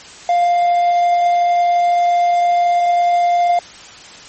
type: tone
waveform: triangle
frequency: 700 Hz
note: F5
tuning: 4 cents sharp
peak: -9 dBFS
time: 0.29-3.59 s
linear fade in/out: 2 ms
effects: white hiss -37 dBFS RMS until 4.28 s + MP3 32 kbps